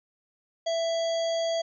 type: harmonic tone with a mistuned harmonic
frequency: 663 Hz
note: E5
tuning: 10 cents sharp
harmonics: 1 / 3 / 5 / 7 / 9 / 10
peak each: -25 / -44 / -37 / -40 / -52 / -44 dBFS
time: 0.66-1.62 s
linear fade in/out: 10 ms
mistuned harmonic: 9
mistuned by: +28 cents
effects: none